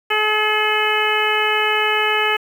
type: harmonic tone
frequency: 427.3 Hz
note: G#4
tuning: 49 cents sharp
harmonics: 1 / 2 / 3 / 4 / 5 / 6 / 7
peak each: -23 / -23 / -23 / -23 / -23 / -23 / -23 dBFS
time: 0.1-2.37 s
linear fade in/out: 10 ms
effects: 7-bit